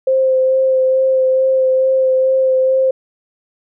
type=tone with vibrato; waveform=sine; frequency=523.3 Hz; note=C5; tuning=in tune; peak=-10 dBFS; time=0.07-2.91 s; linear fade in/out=5 ms; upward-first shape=sine; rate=2.3 Hz; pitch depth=13 cents each way; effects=none